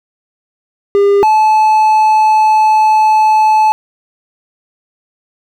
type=tone pair in turn; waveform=triangle; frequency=402.2 / 865.4 Hz; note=G4 / A5; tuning=+44 / -29 cents; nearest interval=octave + minor second; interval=1327 cents; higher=second; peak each=-4 dBFS; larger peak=neither; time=0.95-1.23 / 1.23-3.72 s; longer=second; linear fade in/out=0 ms; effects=none